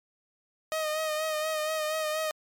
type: tone with vibrato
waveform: sawtooth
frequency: 622 Hz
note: D#5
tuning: 1 cent flat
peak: -24 dBFS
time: 0.72-2.31 s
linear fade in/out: 0 ms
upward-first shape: sine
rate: 4.2 Hz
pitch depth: 34 cents each way
effects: MP3 96 kbps